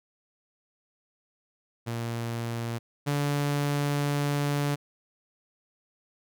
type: tone pair in turn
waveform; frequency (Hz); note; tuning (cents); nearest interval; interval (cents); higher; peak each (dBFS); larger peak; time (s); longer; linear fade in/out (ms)
sawtooth; 116.7 / 144.17; A#2 / D3; +2 / -32; major third; 366; second; -26 / -21; second; 1.86-2.79 / 3.06-4.76; second; 20
effects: none